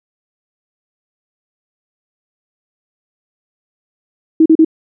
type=tone bursts; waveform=sine; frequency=320 Hz; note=D#4; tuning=49 cents sharp; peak=-4 dBFS; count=3; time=4.4-4.648 s; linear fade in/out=5 ms; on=58 ms; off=37 ms; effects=none